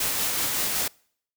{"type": "noise with tremolo", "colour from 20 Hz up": "white", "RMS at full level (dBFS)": -25, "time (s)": [0, 0.88], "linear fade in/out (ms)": 5, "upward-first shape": "sine", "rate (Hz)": 5.3, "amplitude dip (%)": 25, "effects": ["noise-tail reverb RT60 0.6 s tail -26 dB re dry"]}